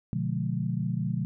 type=chord; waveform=sine; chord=B diminished seventh; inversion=none; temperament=just; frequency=123.47 / 148.16 / 177.8 / 213.4 Hz; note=B2 / D3 / F3 / Ab3; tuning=0 / +16 / +31 / +47 cents; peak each=-31 / -32 / -31 / -35 dBFS; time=0.13-1.25 s; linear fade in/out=0 ms; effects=none